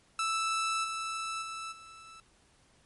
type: tone with level steps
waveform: sawtooth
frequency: 1319 Hz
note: E6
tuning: 1 cent sharp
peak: -25 / -30 / -34 / -45 dBFS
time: 0.19-2.2 s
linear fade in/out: 2 ms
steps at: 0.83 / 1.41 / 1.71 s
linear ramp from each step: 20 ms
effects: pink hiss -65 dBFS RMS until 2.85 s + MP3 48 kbps